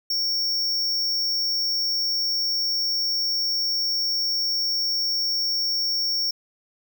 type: tone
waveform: square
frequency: 5490 Hz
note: F8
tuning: 31 cents flat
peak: -22 dBFS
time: 0.1-6.31 s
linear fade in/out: 5 ms
effects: none